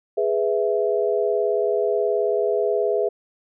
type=chord; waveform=sine; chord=E major; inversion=first; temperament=equal; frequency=415.3 / 493.9 / 659.3 Hz; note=G#4 / B4 / E5; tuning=0 / 0 / 0 cents; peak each=-21 / -24 / -24 dBFS; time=0.17-3.09 s; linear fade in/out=10 ms; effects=none